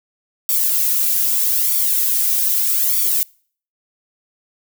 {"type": "noise with flanger", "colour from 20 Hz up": "violet", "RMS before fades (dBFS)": -17, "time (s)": [0.49, 3.23], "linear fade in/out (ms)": 0, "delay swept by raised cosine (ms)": [0.87, 2.57], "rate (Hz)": 0.8, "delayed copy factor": 0.9, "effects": ["noise-tail reverb RT60 0.5 s tail -26 dB re dry"]}